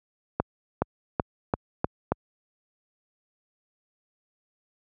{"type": "accelerating click train", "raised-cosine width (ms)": 1, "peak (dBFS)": -8, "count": 6, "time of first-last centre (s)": [0.4, 2.12], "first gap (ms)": 420, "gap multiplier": 0.9, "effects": ["high-pass 60 Hz 12 dB/octave"]}